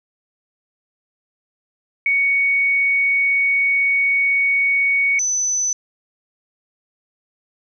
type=tone pair in turn; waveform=sine; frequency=2231 / 6025 Hz; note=C#7 / F#8; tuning=+11 / +30 cents; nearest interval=octave + perfect fourth; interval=1719 cents; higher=second; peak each=-14 / -17 dBFS; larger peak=first; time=2.06-5.19 / 5.19-5.73 s; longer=first; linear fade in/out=2 ms; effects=none